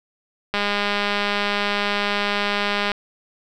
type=click train; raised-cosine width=0.3 ms; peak=-6 dBFS; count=486; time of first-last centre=0.54-2.917 s; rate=204 Hz; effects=none